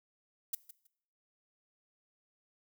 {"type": "noise with echo", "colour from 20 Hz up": "violet", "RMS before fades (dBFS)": -34, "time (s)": [0.53, 0.55], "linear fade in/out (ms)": 5, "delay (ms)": 160, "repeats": 2, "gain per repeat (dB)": -15, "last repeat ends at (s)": 0.87, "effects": ["noise-tail reverb RT60 0.7 s tail -20 dB re dry"]}